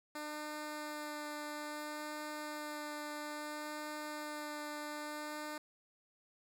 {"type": "tone with vibrato", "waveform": "10% pulse", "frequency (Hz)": 300, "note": "D4", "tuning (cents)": 37, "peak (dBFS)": -33, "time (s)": [0.15, 5.58], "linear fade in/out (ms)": 5, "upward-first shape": "sine", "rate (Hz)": 0.6, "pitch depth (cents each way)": 11, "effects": []}